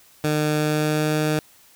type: tone with pitch glide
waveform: 15% pulse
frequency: 151.7 to 153.37 Hz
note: D#3 to D#3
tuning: -44 to -25 cents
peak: -13 dBFS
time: 0.24-1.39 s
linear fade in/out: 2 ms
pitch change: +19 cents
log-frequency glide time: 0.54-1.13 s
effects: white hiss -53 dBFS RMS until 1.75 s